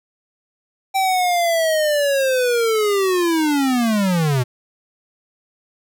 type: linear sweep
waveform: square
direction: down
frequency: 779 to 120 Hz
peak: -16 dBFS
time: 0.94-4.44 s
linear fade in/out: 20 ms
effects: none